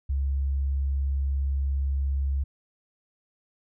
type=tone; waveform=sine; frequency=68.6 Hz; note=C#2; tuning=17 cents flat; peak=-23 dBFS; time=0.09-2.44 s; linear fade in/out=10 ms; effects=none